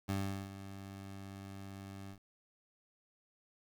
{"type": "tone with ADSR envelope", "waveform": "20% pulse", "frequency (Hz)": 97.8, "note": "G2", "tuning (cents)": -4, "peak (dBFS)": -28, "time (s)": [0.08, 2.19], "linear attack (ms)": 18, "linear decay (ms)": 390, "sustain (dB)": -13, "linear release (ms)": 90, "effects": ["10-bit"]}